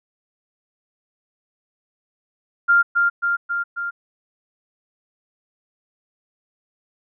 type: tone with echo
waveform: sine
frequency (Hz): 1396.9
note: F6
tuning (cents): 0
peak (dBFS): -11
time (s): 2.68-2.83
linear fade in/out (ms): 20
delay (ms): 270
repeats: 4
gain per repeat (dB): -3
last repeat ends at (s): 3.91
effects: none